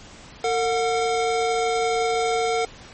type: tone pair together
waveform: square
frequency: 454 / 727 Hz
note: A#4 / F#5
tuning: -46 / -31 cents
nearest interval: minor sixth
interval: 815 cents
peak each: -23 / -24 dBFS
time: 0.44-2.65 s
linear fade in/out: 2 ms
effects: pink hiss -44 dBFS RMS until 2.93 s + MP3 32 kbps